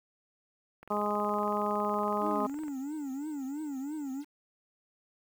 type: click train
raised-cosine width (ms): 0.5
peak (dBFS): -34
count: 41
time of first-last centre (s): 0.83-2.682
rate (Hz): 21.6
type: harmonic tone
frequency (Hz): 207.7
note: G#3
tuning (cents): 0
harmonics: 1 / 2 / 3 / 4 / 5 / 6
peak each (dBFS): -35 / -35 / -35 / -35 / -35 / -35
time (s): 0.9-2.47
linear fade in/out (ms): 10
type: tone with vibrato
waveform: triangle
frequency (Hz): 285.2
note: C#4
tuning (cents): +49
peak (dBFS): -32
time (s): 2.2-4.25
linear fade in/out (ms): 50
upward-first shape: triangle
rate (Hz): 3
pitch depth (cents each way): 180
effects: 9-bit